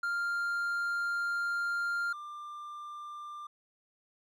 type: tone pair in turn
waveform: triangle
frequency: 1396.9 / 1190 Hz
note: F6 / D6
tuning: 0 / +22 cents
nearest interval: minor third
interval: 278 cents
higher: first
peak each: -28 / -39 dBFS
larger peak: first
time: 0.03-2.13 / 2.13-3.47 s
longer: first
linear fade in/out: 5 ms
effects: none